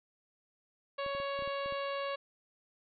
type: harmonic tone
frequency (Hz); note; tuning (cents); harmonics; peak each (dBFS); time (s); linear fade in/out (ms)
557; C#5; +8; 1 / 2 / 3 / 4 / 5 / 6 / 7 / 8; -36 / -39 / -46 / -48 / -46 / -52 / -51 / -54; 0.98-2.16; 10
type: clicks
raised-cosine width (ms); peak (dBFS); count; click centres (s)
3; -37; 8; 1.063 / 1.15 / 1.201 / 1.391 / 1.423 / 1.476 / 1.66 / 1.724
effects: none